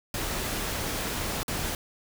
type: noise with dropouts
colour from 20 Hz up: pink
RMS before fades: -31 dBFS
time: 0.14-1.75 s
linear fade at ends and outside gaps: 2 ms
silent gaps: 1.432-1.48 s
effects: none